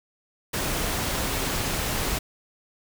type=noise; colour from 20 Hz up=pink; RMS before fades=-27 dBFS; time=0.53-2.19 s; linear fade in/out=10 ms; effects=none